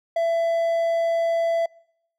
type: tone with hard clipping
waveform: triangle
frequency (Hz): 668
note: E5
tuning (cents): +23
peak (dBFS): -20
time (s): 0.16-1.66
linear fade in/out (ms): 5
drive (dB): 6
effects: noise-tail reverb RT60 0.8 s tail -26 dB re dry